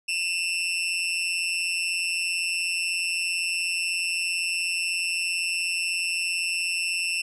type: tone with amplitude modulation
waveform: sawtooth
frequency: 2682 Hz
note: E7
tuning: 29 cents sharp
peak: -18 dBFS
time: 0.08-7.22 s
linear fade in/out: 10 ms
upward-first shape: sine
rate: 177 Hz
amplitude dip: 70%
effects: resampled to 24000 Hz